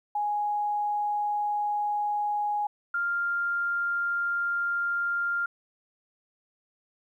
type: tone pair in turn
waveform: sine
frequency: 830.6 / 1396.9 Hz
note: G#5 / F6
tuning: 0 / 0 cents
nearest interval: major sixth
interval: 900 cents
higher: second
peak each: -25 dBFS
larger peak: neither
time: 0.15-2.67 / 2.94-5.46 s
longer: neither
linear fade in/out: 5 ms
effects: 11-bit